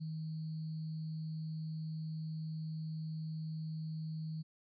sine tone with sample-and-hold, 158.1 Hz, D#3, 28 cents sharp, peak -38 dBFS, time 0-4.43 s, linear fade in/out 20 ms, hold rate 4410 Hz, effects resampled to 16000 Hz

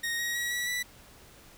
sawtooth tone with pitch steps, 1864.7 / 1889.6 / 1914.9 / 1940.5 / 1966.5 Hz, A#6 / A#6 / A#6 / B6 / B6, 0 / +23 / +46 / -31 / -8 cents, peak -26 dBFS, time 0.03-0.83 s, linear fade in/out 10 ms, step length 160 ms, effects pink hiss -54 dBFS RMS until 1.57 s

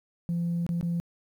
sine tone with dropouts, 171 Hz, F3, 36 cents flat, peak -24 dBFS, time 0.29-1 s, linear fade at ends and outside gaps 0 ms, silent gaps 0.665-0.691 / 0.811-0.828 s, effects tanh soft clip ceiling -23 dBFS + 10-bit

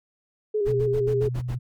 sine tone with vibrato, 415.3 Hz, G#4, in tune, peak -21 dBFS, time 0.54-1.29 s, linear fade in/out 10 ms, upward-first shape square, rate 7.5 Hz, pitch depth 44 cents each way
brown noise bursts, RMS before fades -33 dBFS, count 7, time 0.65-1.558 s, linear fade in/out 20 ms, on 80 ms, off 58 ms
sine tone with tremolo, 123.8 Hz, B2, 5 cents sharp, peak -25 dBFS, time 0.67-1.59 s, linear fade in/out 20 ms, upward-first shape sine, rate 2.3 Hz, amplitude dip 25%
effects none

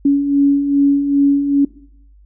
sine beating tone pair, 279.4 / 281.9 Hz, C#4 / C#4, +14 / +29 cents, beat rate 2.5 Hz, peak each -19 / -11 dBFS, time 0.05-1.65 s, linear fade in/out 5 ms, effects noise-tail reverb RT60 0.7 s tail -20 dB re dry + added 50 Hz sine -43 dBFS peak until 2.25 s

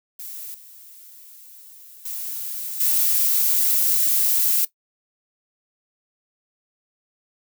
violet noise with level steps, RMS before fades -35 / -45 / -30 / -19 dBFS, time 0.19-4.65 s, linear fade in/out 5 ms, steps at 0.54 / 2.05 / 2.8 s, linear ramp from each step 5 ms, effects noise-tail reverb RT60 0.1 s tail -17 dB re dry

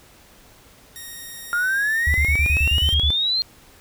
5% pulse tone, 1864.7 Hz, A#6, in tune, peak -24 dBFS, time 0.96-2.94 s, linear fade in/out 0 ms
sine exponential sweep, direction up, 1396.9 to 4236 Hz, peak -18 dBFS, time 1.53-3.42 s, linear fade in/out 0 ms
sine tone bursts, 73.42 Hz, D2, in tune, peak -17 dBFS, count 10, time 2.07-3.104 s, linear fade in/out 0 ms, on 71 ms, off 36 ms
effects pink hiss -50 dBFS RMS until 3.8 s

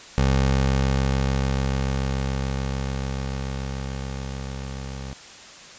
20% pulse tone with level ramp, 66.9 Hz, C2, 39 cents sharp, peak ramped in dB -12 to -27 dBFS, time 0.18-5.13 s, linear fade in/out 0 ms, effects white hiss -43 dBFS RMS until 5.78 s + resampled to 16000 Hz

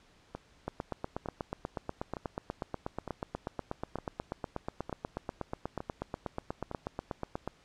two click trains, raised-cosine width 1 ms, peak -24 / -20 dBFS, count 8 / 57, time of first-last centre 0.35-6.714 / 0.68-7.476 s, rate 1.1 / 8.24 Hz, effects pink hiss -63 dBFS RMS until 7.64 s + low-pass 6000 Hz 12 dB/octave

